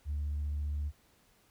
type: tone with vibrato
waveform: sine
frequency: 73.42 Hz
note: D2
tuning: in tune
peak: -30 dBFS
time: 0.05-0.92 s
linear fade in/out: 50 ms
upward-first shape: sine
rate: 15 Hz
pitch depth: 13 cents each way
effects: tanh soft clip ceiling -29 dBFS + pink hiss -67 dBFS RMS until 1.5 s